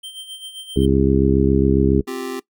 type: tone with tremolo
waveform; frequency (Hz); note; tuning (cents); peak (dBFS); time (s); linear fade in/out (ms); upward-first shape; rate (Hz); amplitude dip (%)
square; 3136; G7; 0; -30; 0.03-0.86; 10; sine; 7.6; 65
type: harmonic tone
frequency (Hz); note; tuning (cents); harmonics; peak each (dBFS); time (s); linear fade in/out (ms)
67.3; C2; +49; 1 / 2 / 3 / 4 / 5 / 6; -20 / -20 / -20 / -20 / -20 / -20; 0.76-2.01; 5
type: chord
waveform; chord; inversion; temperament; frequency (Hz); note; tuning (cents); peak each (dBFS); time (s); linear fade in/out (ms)
square; C suspended fourth; none; just; 261.6 / 348.8 / 392.4; C4 / F4 / G4; 0 / -2 / +2; -30 / -32 / -29; 2.07-2.4; 10
effects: noise-tail reverb RT60 0.1 s tail -20 dB re dry